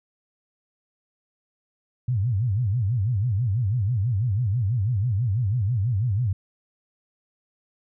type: tone with vibrato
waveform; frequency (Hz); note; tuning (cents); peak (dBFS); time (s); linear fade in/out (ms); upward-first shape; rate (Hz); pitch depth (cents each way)
sine; 110; A2; 0; -20; 2.08-6.33; 5; sine; 6.1; 270
effects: none